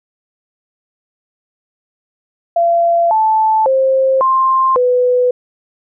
sine tone with pitch steps, 682 / 875 / 530 / 1053 / 497 Hz, F5 / A5 / C5 / C6 / B4, -41 / -10 / +22 / +11 / +11 cents, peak -9 dBFS, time 2.56-5.31 s, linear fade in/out 5 ms, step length 550 ms, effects none

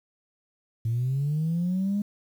sine linear sweep, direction up, 110.5 to 207.7 Hz, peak -22 dBFS, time 0.85-2.02 s, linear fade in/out 5 ms, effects tanh soft clip ceiling -20 dBFS + 9-bit

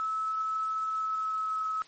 sine tone with pitch glide, 1300 to 1288 Hz, E6 to E6, -24 to -41 cents, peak -28 dBFS, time 0-1.82 s, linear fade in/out 0 ms, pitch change -17 cents, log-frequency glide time 0.91-1.59 s, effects white hiss -55 dBFS RMS until 1.87 s + MP3 32 kbps

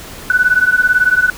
sine beating tone pair, 1480 / 1498 Hz, F#6 / F#6, 0 / +21 cents, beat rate 18 Hz, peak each -12 dBFS, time 0.3-1.3 s, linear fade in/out 2 ms, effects pink hiss -32 dBFS RMS until 1.37 s

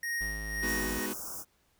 square tone with tremolo, 1869 Hz, A#6, 4 cents sharp, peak -31 dBFS, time 0.03-1.06 s, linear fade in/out 2 ms, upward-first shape sine, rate 1.9 Hz, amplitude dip 65%
square tone, 52.9 Hz, G#1, 33 cents sharp, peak -38 dBFS, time 0.21-0.99 s, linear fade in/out 0 ms
sawtooth chord, G# minor seventh, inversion none, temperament just, 207.7 / 249.2 / 311.5 / 373.8 Hz, G#3 / B3 / D#4 / F#4, 0 / +16 / +2 / +18 cents, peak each -35 dBFS, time 0.62-1.14 s, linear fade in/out 20 ms
white band-stop noise, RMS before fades -40 dBFS, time 0.64-1.45 s, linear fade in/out 50 ms, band 1500 to 5200 Hz, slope 96 dB/octave
effects pink hiss -70 dBFS RMS until 1.79 s

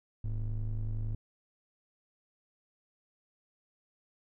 triangle ring-modulated tone, 66 Hz, C2, 16 cents sharp, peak -26 dBFS, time 0.24-1.15 s, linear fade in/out 5 ms, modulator 40.6 Hz, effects none

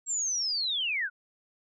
sine linear sweep, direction down, 7600 to 1396.9 Hz, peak -27 dBFS, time 0.06-1.1 s, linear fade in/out 50 ms, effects none

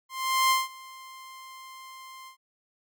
sawtooth tone with ADSR envelope, 1049 Hz, C6, 4 cents sharp, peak -15 dBFS, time 0.09-2.37 s, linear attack 410 ms, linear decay 180 ms, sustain -24 dB, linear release 99 ms, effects MP3 96 kbps

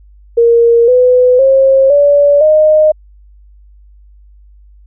sine tone with pitch steps, 467.2 / 500.7 / 536.7 / 575.2 / 616.5 Hz, A#4 / B4 / C5 / D5 / D#5, +4 / +24 / +44 / -36 / -16 cents, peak -4 dBFS, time 0.37-2.92 s, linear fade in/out 10 ms, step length 510 ms, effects added 50 Hz sine -38 dBFS peak until 4.86 s

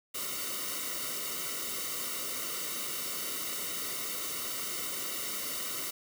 white noise with comb filter, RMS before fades -36 dBFS, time 0.14-5.91 s, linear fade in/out 10 ms, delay 1.2 ms, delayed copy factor -0.9, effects none

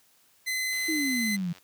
sawtooth tone, 2038 Hz, C7, 46 cents flat, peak -24 dBFS, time 0.46-1.37 s, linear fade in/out 20 ms
click train, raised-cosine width 0.2 ms, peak -32 dBFS, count 80, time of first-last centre 0.73-1.583 s, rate 92.6 Hz
sine exponential sweep, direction down, 330 to 166.3 Hz, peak -27 dBFS, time 0.88-1.53 s, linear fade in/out 10 ms
effects white hiss -63 dBFS RMS until 1.63 s + high-pass 80 Hz 12 dB/octave

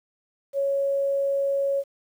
sine tone, 554.4 Hz, C#5, in tune, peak -21 dBFS, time 0.53-1.84 s, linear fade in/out 50 ms, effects 9-bit

